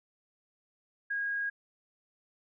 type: tone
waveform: sine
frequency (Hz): 1637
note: G#6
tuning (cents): -25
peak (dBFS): -30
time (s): 1.1-1.5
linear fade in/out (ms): 10
effects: none